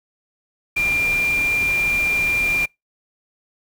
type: tone in noise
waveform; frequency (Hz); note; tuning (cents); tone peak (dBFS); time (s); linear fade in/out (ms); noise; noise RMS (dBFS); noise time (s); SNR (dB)
sine; 2388; D7; +28; -17; 0.76-2.66; 10; pink; -31; 0.76-2.66; +11
effects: noise-tail reverb RT60 0.2 s tail -26 dB re dry